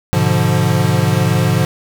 square chord, G# diminished seventh, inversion none, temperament equal with one note detuned, 103.83 / 124.76 / 146.83 / 174.61 Hz, G#2 / B2 / D3 / F3, 0 / +18 / 0 / 0 cents, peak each -18 dBFS, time 0.13-1.65 s, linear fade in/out 0 ms, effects none

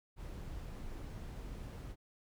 brown noise, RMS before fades -45 dBFS, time 0.16-1.96 s, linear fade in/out 50 ms, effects none

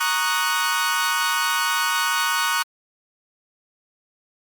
sawtooth chord, D# minor seventh, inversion second, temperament equal, 932.3 / 1108.7 / 1244.5 / 1480 Hz, A#5 / C#6 / D#6 / F#6, 0 / 0 / 0 / 0 cents, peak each -23 / -22 / -23 / -20 dBFS, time 0-2.63 s, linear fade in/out 10 ms, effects Opus 32 kbps

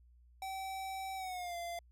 square tone with pitch glide, 769 to 689.1 Hz, G5 to F5, -33 to -23 cents, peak -40 dBFS, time 0.42-1.79 s, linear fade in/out 2 ms, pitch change -190 cents, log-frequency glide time 1.16-1.56 s, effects added 60 Hz sine -60 dBFS peak until 1.91 s

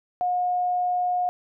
sine tone, 720 Hz, F#5, 47 cents flat, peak -21 dBFS, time 0.21-1.29 s, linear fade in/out 0 ms, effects none

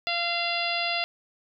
harmonic tone, 689 Hz, F5, 24 cents flat, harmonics 1 / 2 / 3 / 4 / 5 / 6 / 7, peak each -31 / -36 / -33 / -30 / -34 / -35 / -34 dBFS, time 0.07-1.04 s, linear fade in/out 0 ms, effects none

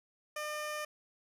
15% pulse tone, 603 Hz, D5, 46 cents sharp, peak -30 dBFS, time 0.36-0.85 s, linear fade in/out 5 ms, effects resampled to 32000 Hz

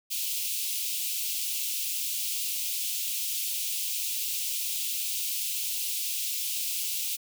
white high-pass noise, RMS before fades -31 dBFS, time 0.1-7.17 s, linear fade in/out 20 ms, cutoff 2500 Hz, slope 48 dB/octave, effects none

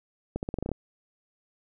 accelerating click train, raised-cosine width 2 ms, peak -17 dBFS, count 9, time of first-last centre 0.36-0.717 s, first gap 69 ms, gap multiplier 0.87, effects none

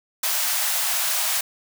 white high-pass noise, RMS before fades -23 dBFS, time 0.23-1.41 s, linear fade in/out 5 ms, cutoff 600 Hz, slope 96 dB/octave, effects none

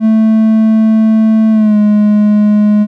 triangle tone with pitch glide, 220 to 209.5 Hz, A3 to G#3, 0 to +15 cents, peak -3 dBFS, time 0-2.87 s, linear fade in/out 50 ms, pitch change -85 cents, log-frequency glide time 1.51-1.77 s, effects none

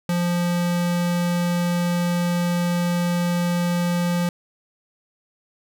square tone, 174.61 Hz, F3, in tune, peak -20 dBFS, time 0.09-4.29 s, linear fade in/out 2 ms, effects none

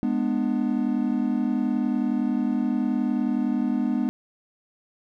triangle chord, G# diminished, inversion none, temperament equal with one note detuned, 207.7 / 246.9 / 298.1 Hz, G#3 / B3 / D4, 0 / 0 / +26 cents, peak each -25 / -22 / -26 dBFS, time 0.03-4.09 s, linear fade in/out 0 ms, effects none

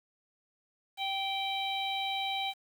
harmonic tone, 780 Hz, G5, 9 cents flat, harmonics 1 / 3 / 4 / 5, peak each -34 / -38 / -38 / -37 dBFS, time 0.97-2.54 s, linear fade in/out 50 ms, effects 9-bit

